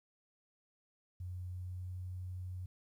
sine tone with pitch glide, 90.4 to 91.24 Hz, F#2 to F#2, -40 to -24 cents, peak -40 dBFS, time 1.2-2.66 s, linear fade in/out 5 ms, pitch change +16 cents, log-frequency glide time 1.42-1.94 s, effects 12-bit

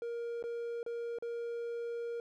triangle tone with dropouts, 469.7 Hz, A#4, 13 cents sharp, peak -34 dBFS, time 0.02-2.2 s, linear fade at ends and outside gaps 1 ms, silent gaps 0.426-0.439 / 0.83-0.863 / 1.186-1.224 s, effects none

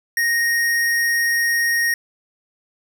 square tone, 1864.7 Hz, A#6, in tune, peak -17 dBFS, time 0.17-1.94 s, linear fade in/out 2 ms, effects none

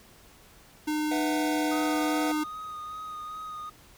square tone, 304.1 Hz, D#4, 40 cents flat, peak -27 dBFS, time 0.87-2.44 s, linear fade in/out 10 ms
square chord, B suspended fourth, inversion none, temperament just, 493.9 / 658.5 / 740.8 Hz, B4 / E5 / F#5, 0 / -2 / +2 cents, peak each -36 / -37 / -34 dBFS, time 1.11-2.32 s, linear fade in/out 5 ms
triangle tone with vibrato, 1245 Hz, D#6, 1 cent sharp, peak -34 dBFS, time 1.71-3.7 s, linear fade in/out 10 ms, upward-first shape sine, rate 2.5 Hz, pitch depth 20 cents each way
effects pink hiss -55 dBFS RMS until 3.97 s

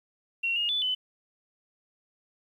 sine tone with pitch steps, 2737 / 2851 / 3480 / 3019 Hz, F7 / F7 / A7 / F#7, -36 / +35 / -20 / +34 cents, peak -25 dBFS, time 0.43-0.95 s, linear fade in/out 10 ms, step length 130 ms, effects 10-bit

